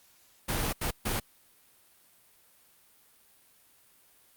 pink noise bursts at uneven times, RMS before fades -30 dBFS, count 3, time 0.48-0.73 / 0.81-0.91 / 1.05-1.2 s, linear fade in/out 10 ms, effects white hiss -62 dBFS RMS until 4.36 s + Opus 48 kbps

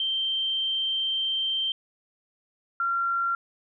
sine tone pair in turn, 3136 / 1374.5 Hz, G7 / F6, 0 / -28 cents, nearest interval octave + major second, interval 1428 cents, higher first, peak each -24 / -23 dBFS, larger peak second, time 0-1.72 / 2.8-3.35 s, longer first, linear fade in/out 2 ms, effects none

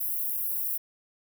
white high-pass noise, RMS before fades -30 dBFS, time 0-0.78 s, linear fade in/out 10 ms, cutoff 11000 Hz, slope 48 dB/octave, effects none

